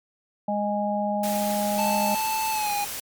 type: harmonic tone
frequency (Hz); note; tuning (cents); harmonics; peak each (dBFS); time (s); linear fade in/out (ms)
206.5; G#3; -10; 1 / 3 / 4; -27 / -27 / -27; 0.48-2.15; 5
type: noise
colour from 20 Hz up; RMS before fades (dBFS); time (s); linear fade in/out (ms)
white; -33; 1.23-3; 5
type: tone with pitch glide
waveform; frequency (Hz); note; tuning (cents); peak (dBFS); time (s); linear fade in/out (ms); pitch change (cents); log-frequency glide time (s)
square; 879 to 820.1; A5 to G#5; -2 to -22; -25; 1.78-2.85; 10; -120; 2.51-2.73
effects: MP3 96 kbps